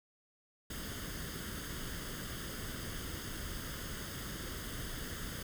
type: noise with comb filter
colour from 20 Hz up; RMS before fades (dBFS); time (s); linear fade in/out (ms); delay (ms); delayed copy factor
pink; -42; 0.7-5.43; 5; 0.61; +0.65
effects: none